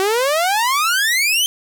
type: exponential sweep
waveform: sawtooth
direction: up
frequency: 373.2 to 3168 Hz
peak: -11 dBFS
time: 0-1.46 s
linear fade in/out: 0 ms
effects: none